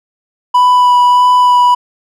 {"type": "tone with vibrato", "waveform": "triangle", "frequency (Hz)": 987.8, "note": "B5", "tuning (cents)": 0, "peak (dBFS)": -3, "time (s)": [0.54, 1.75], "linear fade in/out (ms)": 10, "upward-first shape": "sine", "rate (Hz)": 1.6, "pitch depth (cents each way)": 11, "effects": []}